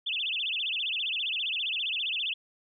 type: tone with vibrato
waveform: sine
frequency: 3021 Hz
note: F#7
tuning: 35 cents sharp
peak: -28 dBFS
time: 0.06-2.34 s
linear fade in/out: 10 ms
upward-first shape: sine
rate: 15 Hz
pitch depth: 290 cents each way
effects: none